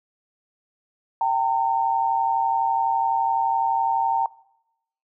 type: tone pair together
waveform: sine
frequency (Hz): 780 / 911.9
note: G5 / A#5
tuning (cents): -9 / -38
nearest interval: minor third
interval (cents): 271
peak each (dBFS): -23 / -20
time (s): 1.21-4.26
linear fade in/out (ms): 2
effects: noise-tail reverb RT60 0.8 s tail -22 dB re dry